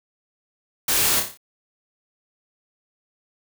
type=noise with echo; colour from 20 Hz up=white; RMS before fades=-21 dBFS; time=0.88-1.2 s; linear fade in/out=5 ms; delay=29 ms; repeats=6; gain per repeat=-5 dB; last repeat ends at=1.374 s; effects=none